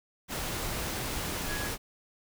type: tone in noise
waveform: sine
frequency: 1670 Hz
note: G#6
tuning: 9 cents sharp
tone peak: -37 dBFS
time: 1.46-1.71 s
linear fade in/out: 50 ms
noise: pink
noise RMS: -34 dBFS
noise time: 0.28-1.78 s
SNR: -6 dB
effects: none